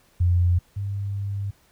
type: tone pair in turn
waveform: sine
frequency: 88.1 / 99.78 Hz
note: F2 / G2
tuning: +16 / +31 cents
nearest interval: major second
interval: 215 cents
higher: second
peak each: -16 / -25 dBFS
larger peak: first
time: 0.2-0.59 / 0.76-1.51 s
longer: second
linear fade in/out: 10 ms
effects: pink hiss -60 dBFS RMS until 1.71 s